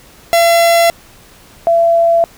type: tone pair in turn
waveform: 45% pulse / sine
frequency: 678 / 673.7 Hz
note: E5 / E5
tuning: +49 / +38 cents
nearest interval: unison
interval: 11 cents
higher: first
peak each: -7 dBFS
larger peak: neither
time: 0.33-0.9 / 1.67-2.24 s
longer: neither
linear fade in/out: 0 ms
effects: pink hiss -42 dBFS RMS until 2.37 s